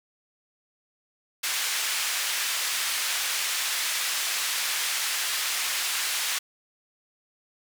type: band-pass noise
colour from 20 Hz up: pink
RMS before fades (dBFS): -28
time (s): 1.43-6.39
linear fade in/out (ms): 10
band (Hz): 1800 to 13000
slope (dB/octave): 12
effects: none